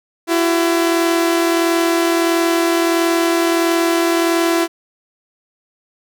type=tone pair together; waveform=sawtooth; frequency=336.2 / 377.7 Hz; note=E4 / F#4; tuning=+34 / +36 cents; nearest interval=major second; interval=202 cents; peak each=-10 / -18 dBFS; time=0.27-4.68 s; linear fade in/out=50 ms; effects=none